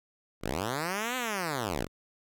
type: linear two-way sweep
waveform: 5% pulse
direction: up then down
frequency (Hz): 35.91 to 260 to 35.91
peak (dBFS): -19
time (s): 0.41-1.88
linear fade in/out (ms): 50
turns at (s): 1.16
effects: none